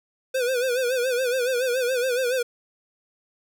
square tone with vibrato, 502 Hz, B4, 28 cents sharp, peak -22 dBFS, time 0.34-2.43 s, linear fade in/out 10 ms, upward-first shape sine, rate 7.1 Hz, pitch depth 92 cents each way, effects none

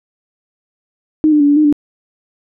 sine tone with pitch steps, 309.5 / 299.2 / 287.5 / 289.3 / 304.9 / 293 Hz, D#4 / D4 / D4 / D4 / D#4 / D4, -9 / +32 / -37 / -26 / -35 / -4 cents, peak -7 dBFS, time 1.24-1.726 s, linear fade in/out 0 ms, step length 81 ms, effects none

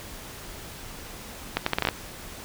accelerating click train, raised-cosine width 0.3 ms, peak -6 dBFS, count 8, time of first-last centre 1.57-1.888 s, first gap 94 ms, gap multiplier 0.74, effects pink hiss -41 dBFS RMS until 2.44 s

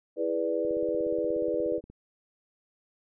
sine chord, E dominant seventh, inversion none, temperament equal, 329.6 / 415.3 / 493.9 / 587.3 Hz, E4 / G#4 / B4 / D5, 0 / 0 / 0 / 0 cents, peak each -32 / -33 / -29 / -32 dBFS, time 0.16-1.81 s, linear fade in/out 50 ms
click train, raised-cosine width 3 ms, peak -35 dBFS, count 22, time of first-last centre 0.65-1.9 s, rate 16.8 Hz
effects none

